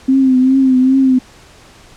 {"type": "tone with vibrato", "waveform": "sine", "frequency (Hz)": 261.6, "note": "C4", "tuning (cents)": 0, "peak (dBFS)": -7, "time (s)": [0.08, 1.19], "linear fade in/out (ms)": 10, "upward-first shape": "triangle", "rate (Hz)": 2.5, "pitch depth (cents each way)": 57, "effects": ["pink hiss -42 dBFS RMS until 1.96 s", "low-pass 8000 Hz 12 dB/octave"]}